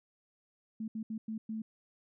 sine tone bursts at uneven times, 220 Hz, A3, in tune, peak -35 dBFS, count 5, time 0.8-0.88 / 0.95-1.03 / 1.1-1.18 / 1.28-1.38 / 1.49-1.62 s, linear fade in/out 5 ms, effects none

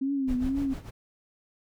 sine tone with vibrato, 264.3 Hz, C4, 18 cents sharp, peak -25 dBFS, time 0.01-0.74 s, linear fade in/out 10 ms, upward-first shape triangle, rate 2.1 Hz, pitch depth 120 cents each way
brown noise with tremolo, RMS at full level -34 dBFS, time 0.27-0.91 s, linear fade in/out 20 ms, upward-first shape sine, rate 6.7 Hz, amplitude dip 75%
effects none

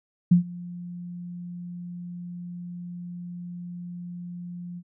sine tone with ADSR envelope, 175.7 Hz, F3, 11 cents sharp, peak -11 dBFS, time 0.31-4.83 s, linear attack 9 ms, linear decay 110 ms, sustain -23 dB, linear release 54 ms, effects none

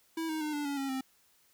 square tone with pitch steps, 325.6 / 314.3 / 303.4 / 292.9 / 282.8 / 273 / 263.6 Hz, E4 / D#4 / D#4 / D4 / C#4 / C#4 / C4, -21 / +18 / -44 / -5 / +35 / -26 / +13 cents, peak -33 dBFS, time 0.17-1.01 s, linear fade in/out 5 ms, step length 120 ms, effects white hiss -67 dBFS RMS until 1.53 s

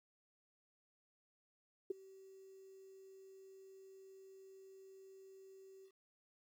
sine tone with ADSR envelope, 384.3 Hz, G4, 34 cents flat, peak -33 dBFS, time 1.9-5.92 s, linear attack 7 ms, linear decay 14 ms, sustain -23 dB, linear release 78 ms, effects 12-bit

